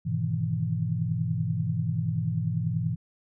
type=chord; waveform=sine; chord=E major seventh; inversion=first; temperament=just; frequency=103.01 / 123.61 / 154.51 / 164.81 Hz; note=G#2 / B2 / D#3 / E3; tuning=-14 / +2 / -12 / 0 cents; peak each=-31 / -30 / -33 / -29 dBFS; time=0.05-2.96 s; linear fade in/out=20 ms; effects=none